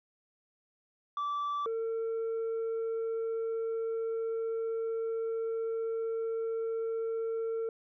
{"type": "tone pair in turn", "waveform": "sine", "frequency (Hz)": [1161, 452.6], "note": ["D6", "A4"], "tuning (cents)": [-20, 49], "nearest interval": "octave + major third", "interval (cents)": 1631, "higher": "first", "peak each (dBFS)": -28, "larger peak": "neither", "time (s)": [[1.17, 1.66], [1.66, 7.69]], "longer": "second", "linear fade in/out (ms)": 2, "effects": ["tanh soft clip ceiling -30 dBFS"]}